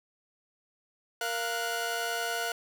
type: tone cluster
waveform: sawtooth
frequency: 466.1 / 694 / 1469 Hz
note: A#4 / F5 / F#6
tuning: 0 / -11 / -13 cents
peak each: -33 / -30 / -30 dBFS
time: 1.21-2.52 s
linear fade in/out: 2 ms
effects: none